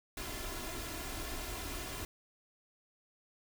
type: noise with comb filter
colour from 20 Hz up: pink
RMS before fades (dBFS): -41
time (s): 0.17-2.05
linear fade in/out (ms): 2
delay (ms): 2.9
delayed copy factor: +0.65
effects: none